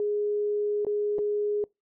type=tone with dropouts; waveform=sine; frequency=415.3 Hz; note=G#4; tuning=in tune; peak=-24 dBFS; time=0-1.64 s; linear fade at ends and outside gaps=1 ms; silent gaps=0.849-0.867 / 1.184-1.189 s; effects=noise-tail reverb RT60 0.2 s tail -25 dB re dry